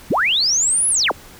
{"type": "linear two-way sweep", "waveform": "sine", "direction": "up then down", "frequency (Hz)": [69.3, 10640, 69.3], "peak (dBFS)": -14, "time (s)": [0.1, 1.12], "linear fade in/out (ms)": 10, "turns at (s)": 0.89, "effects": ["pink hiss -42 dBFS RMS until 1.39 s"]}